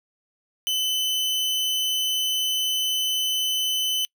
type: tone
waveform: 40% pulse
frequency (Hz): 3028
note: F#7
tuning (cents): +39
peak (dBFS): -21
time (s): 0.67-4.05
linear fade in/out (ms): 0
effects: noise-tail reverb RT60 0.1 s tail -26 dB re dry